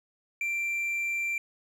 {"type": "tone", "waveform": "triangle", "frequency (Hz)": 2357, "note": "D7", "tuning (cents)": 6, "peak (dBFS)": -26, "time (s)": [0.41, 1.38], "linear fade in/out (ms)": 2, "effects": []}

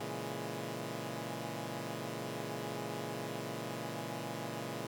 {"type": "chord", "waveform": "10% pulse", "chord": "A# half-diminished seventh", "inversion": "none", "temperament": "equal", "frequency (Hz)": [116.54, 138.59, 164.81, 207.7], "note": ["A#2", "C#3", "E3", "G#3"], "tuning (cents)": [0, 0, 0, 0], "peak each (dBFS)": [-35, -36, -36, -37], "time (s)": [0, 4.87], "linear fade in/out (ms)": 5, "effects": []}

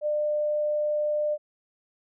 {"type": "tone", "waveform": "sine", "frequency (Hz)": 599, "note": "D5", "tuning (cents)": 34, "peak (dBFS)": -23, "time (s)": [0.01, 1.38], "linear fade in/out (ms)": 50, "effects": []}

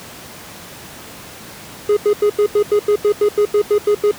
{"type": "tone bursts", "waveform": "triangle", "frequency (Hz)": 415.3, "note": "G#4", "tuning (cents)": 0, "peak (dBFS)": -8, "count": 14, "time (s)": [1.89, 4.113], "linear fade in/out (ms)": 5, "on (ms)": 78, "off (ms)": 87, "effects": ["pink hiss -35 dBFS RMS until 4.18 s", "high-pass 100 Hz 12 dB/octave"]}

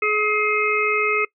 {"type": "harmonic tone", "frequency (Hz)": 423.4, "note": "G#4", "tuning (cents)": 33, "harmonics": [1, 3, 5, 6], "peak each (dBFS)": [-23, -23, -23, -23], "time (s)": [0.02, 1.25], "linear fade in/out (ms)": 5, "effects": ["noise-tail reverb RT60 0.1 s tail -22 dB re dry"]}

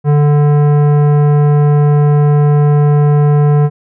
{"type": "tone with tanh clipping", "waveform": "sine", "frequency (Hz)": 146.83, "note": "D3", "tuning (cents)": 0, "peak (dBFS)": -8, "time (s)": [0.04, 3.7], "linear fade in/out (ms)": 50, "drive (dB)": 15, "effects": []}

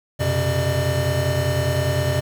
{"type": "tone cluster", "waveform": "square", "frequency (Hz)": [89.7, 125.2, 135.2, 601], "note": ["F2", "B2", "C#3", "D5"], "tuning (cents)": [47, 24, -43, 40], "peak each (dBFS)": -25, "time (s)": [0.19, 2.21], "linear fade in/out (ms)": 20, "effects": ["8-bit"]}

